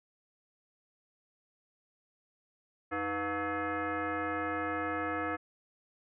sine tone with frequency modulation, 493.9 Hz, B4, in tune, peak -31 dBFS, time 2.91-5.37 s, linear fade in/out 20 ms, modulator 403 Hz, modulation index 3.5, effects none

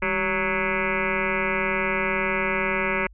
sine tone with frequency modulation, 1293 Hz, E6, 34 cents flat, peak -21 dBFS, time 0.02-3.07 s, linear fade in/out 5 ms, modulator 182 Hz, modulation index 6.3, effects added 50 Hz sine -46 dBFS peak until 3.13 s

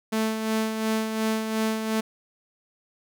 sawtooth tone with tremolo, 220 Hz, A3, in tune, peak -18 dBFS, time 0.12-2.01 s, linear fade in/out 10 ms, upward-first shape sine, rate 2.8 Hz, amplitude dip 50%, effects none

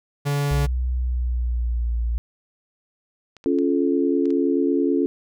45% pulse tone, 143 Hz, D3, 46 cents flat, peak -20 dBFS, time 0.25-0.67 s, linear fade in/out 20 ms
sine tone with pitch glide, 62.6 to 58.07 Hz, B1 to A#1, +24 to -6 cents, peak -20 dBFS, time 0.51-2.18 s, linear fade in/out 0 ms, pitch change -130 cents, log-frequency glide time 0.93-1.95 s
clicks, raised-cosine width 0.2 ms, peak -27 dBFS, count 5, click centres 3.367 / 3.441 / 3.587 / 4.256 / 4.305 s
sine chord, Db augmented, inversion none, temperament just, 277.2 / 346.5 / 433.1 Hz, Db4 / F4 / A4, 0 / -14 / -27 cents, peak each -20 / -22 / -24 dBFS, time 3.46-5.06 s, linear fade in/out 0 ms
effects none

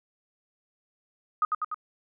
sine tone with echo, 1244.5 Hz, D#6, in tune, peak -20 dBFS, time 1.42-1.45 s, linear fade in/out 2 ms, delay 98 ms, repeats 3, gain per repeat -3 dB, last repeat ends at 1.744 s, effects none

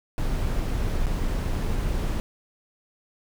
brown noise with dropouts, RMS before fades -25 dBFS, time 0.18-2.2 s, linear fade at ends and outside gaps 0 ms, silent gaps 1.06-1.068 s, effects none

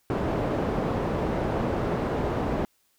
white low-pass noise, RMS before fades -27 dBFS, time 0.1-2.65 s, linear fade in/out 0 ms, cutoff 570 Hz, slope 12 dB/octave, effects white hiss -68 dBFS RMS until 2.98 s

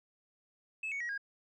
sine tone with pitch steps, 2602 / 2226 / 1904.8 / 1629.7 Hz, E7 / C#7 / A#6 / G#6, -23 / +7 / +37 / -33 cents, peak -33 dBFS, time 0.83-1.178 s, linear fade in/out 5 ms, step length 87 ms, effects tanh soft clip ceiling -33 dBFS

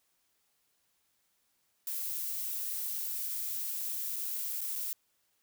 violet noise with dropouts, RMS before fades -36 dBFS, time 1.87-4.93 s, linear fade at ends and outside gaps 1 ms, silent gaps 4.16-4.164 / 4.608-4.614 / 4.755-4.759 s, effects white hiss -75 dBFS RMS until 5.42 s

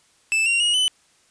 45% pulse tone with pitch steps, 2637 / 2757 / 2882 / 3013 Hz, E7 / F7 / F#7 / F#7, 0 / -23 / -46 / +31 cents, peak -17 dBFS, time 0.32-0.88 s, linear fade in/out 0 ms, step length 140 ms, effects white hiss -59 dBFS RMS until 1.3 s + resampled to 22050 Hz

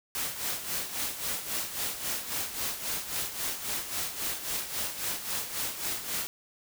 white noise with tremolo, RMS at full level -31 dBFS, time 0.15-6.27 s, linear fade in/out 0 ms, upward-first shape sine, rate 3.7 Hz, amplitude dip 65%, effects none

